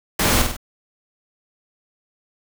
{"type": "noise with echo", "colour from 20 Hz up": "pink", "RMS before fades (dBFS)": -18, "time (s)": [0.19, 0.42], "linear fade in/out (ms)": 5, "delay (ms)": 49, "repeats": 3, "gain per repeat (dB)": -5, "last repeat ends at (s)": 0.567, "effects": []}